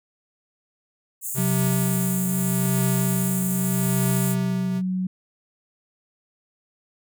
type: high-pass noise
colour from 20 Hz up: pink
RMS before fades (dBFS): -30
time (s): 1.21-4.36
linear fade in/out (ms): 50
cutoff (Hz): 6800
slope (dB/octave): 96
type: tone with tremolo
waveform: square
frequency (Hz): 130.81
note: C3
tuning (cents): 0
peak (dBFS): -22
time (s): 1.34-4.82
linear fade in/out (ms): 50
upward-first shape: triangle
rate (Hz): 0.82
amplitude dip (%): 70
type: tone with pitch glide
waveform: sine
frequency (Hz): 183.5 to 185.2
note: F#3 to F#3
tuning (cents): -14 to +2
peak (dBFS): -22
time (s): 1.38-5.07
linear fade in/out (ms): 5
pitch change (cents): +16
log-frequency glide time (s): 2.48-4.35
effects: none